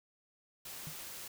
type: noise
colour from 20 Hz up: white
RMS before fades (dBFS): -46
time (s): 0.65-1.28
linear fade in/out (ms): 5
type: tone with exponential decay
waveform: sine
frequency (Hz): 155.56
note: D#3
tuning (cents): 0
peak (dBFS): -38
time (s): 0.87-0.98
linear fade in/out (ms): 0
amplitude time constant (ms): 23
effects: none